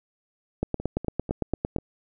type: two click trains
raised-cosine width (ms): 2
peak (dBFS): -20 / -11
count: 5 / 11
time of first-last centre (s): 0.8-1.785 / 0.63-1.763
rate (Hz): 4.06 / 8.83
effects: none